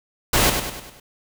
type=noise with echo; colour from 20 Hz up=pink; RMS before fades=-17 dBFS; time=0.33-0.5 s; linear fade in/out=5 ms; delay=100 ms; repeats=5; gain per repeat=-6 dB; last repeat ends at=1 s; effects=none